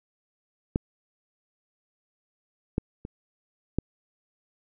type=clicks; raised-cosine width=3 ms; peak=-10 / -11 / -23 / -11 dBFS; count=4; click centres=0.759 / 2.781 / 3.051 / 3.786 s; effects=none